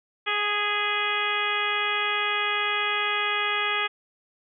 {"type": "harmonic tone with a mistuned harmonic", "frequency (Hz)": 415.3, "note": "G#4", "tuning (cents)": 0, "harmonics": [1, 2, 3, 4, 5, 6, 7, 8], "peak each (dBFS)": [-35, -34, -29, -31, -30, -30, -34, -32], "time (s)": [0.26, 3.88], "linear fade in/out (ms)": 20, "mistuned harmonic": 5, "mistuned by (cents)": -19, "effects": []}